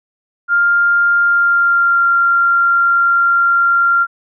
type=tone with pitch glide; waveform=sine; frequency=1400 to 1384.7 Hz; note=F6 to F6; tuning=+4 to -15 cents; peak=-9 dBFS; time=0.48-4.07 s; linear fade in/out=50 ms; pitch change=-19 cents; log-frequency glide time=1.24-2.05 s; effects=none